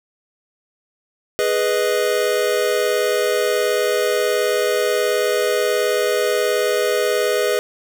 square chord, G# minor, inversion none, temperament equal, 415.3 / 493.9 / 622.3 Hz, G#4 / B4 / D#5, 0 / 0 / 0 cents, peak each -21 / -21 / -23 dBFS, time 1.39-7.59 s, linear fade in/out 0 ms, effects none

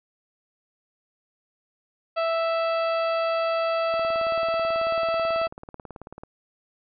harmonic tone, 659.3 Hz, E5, in tune, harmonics 1 / 2 / 3 / 4 / 5 / 6 / 7, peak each -23 / -28 / -40 / -35 / -42 / -48 / -42 dBFS, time 2.16-5.48 s, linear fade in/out 20 ms
click train, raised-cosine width 1 ms, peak -25 dBFS, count 43, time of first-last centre 3.94-6.235 s, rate 18.3 Hz
effects none

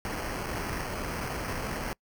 pink noise with sample-and-hold, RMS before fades -34 dBFS, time 0.05-1.93 s, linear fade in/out 0 ms, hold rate 3675 Hz, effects noise-tail reverb RT60 0.1 s tail -26 dB re dry

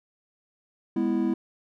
triangle chord, E major, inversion first, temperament just, 206 / 247.2 / 329.6 Hz, G#3 / B3 / E4, -14 / +2 / 0 cents, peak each -26 / -25 / -24 dBFS, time 0.96-1.34 s, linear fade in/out 5 ms, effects none

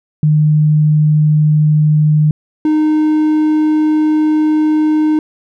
sine / triangle tone pair in turn, 152.2 / 307.8 Hz, D#3 / D#4, -38 / -19 cents, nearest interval octave, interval 1219 cents, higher second, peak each -7 dBFS, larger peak neither, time 0.23-2.31 / 2.65-5.19 s, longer second, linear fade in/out 2 ms, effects none

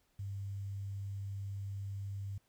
sine tone with quantisation, 99 Hz, G2, 18 cents sharp, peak -38 dBFS, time 0.19-2.38 s, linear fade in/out 5 ms, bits 11, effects pink hiss -75 dBFS RMS until 2.48 s

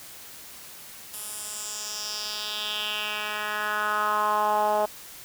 10% pulse tone with band-pass filter sweep, 210.8 Hz, G#3, 26 cents sharp, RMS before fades -28 dBFS, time 1.13-4.86 s, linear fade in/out 10 ms, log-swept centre 11000 to 690 Hz, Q 3.1, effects white hiss -44 dBFS RMS until 5.24 s

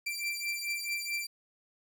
sawtooth beating tone pair, 2349 / 2353.6 Hz, D7 / D7, 0 / +3 cents, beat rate 4.6 Hz, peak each -33 / -32 dBFS, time 0.06-1.27 s, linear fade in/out 10 ms, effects none

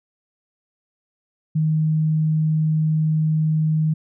sine tone, 156.3 Hz, D#3, 8 cents sharp, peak -16 dBFS, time 1.55-3.94 s, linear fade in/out 10 ms, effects none

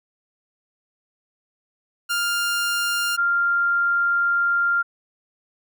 sawtooth / sine tone pair in turn, 1400 / 1393.9 Hz, F6 / F6, +4 / -4 cents, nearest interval unison, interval 8 cents, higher first, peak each -17 dBFS, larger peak neither, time 2.09-3.17 / 3.17-4.83 s, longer second, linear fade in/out 20 ms, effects none

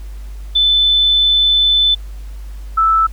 sine tone pair in turn, 3515 / 1316.6 Hz, A7 / E6, -2 / -3 cents, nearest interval octave + perfect fourth, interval 1701 cents, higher first, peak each -9 dBFS, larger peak neither, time 0.55-1.95 / 2.77-3.07 s, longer first, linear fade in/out 10 ms, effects added 50 Hz sine -26 dBFS peak until 3.12 s + pink hiss -47 dBFS RMS until 3.12 s

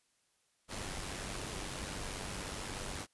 pink noise with amplitude modulation, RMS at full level -39 dBFS, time 0.68-3.07 s, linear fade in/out 50 ms, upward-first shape sine, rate 96.8 Hz, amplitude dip 50%, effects white hiss -75 dBFS RMS until 3.13 s + resampled to 24000 Hz

